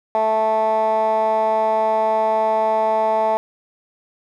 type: tone with band-pass filter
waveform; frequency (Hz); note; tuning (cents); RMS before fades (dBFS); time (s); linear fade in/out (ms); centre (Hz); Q
15% pulse; 219.1; A3; -7; -18; 0.15-3.37; 0; 780; 6.1
effects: none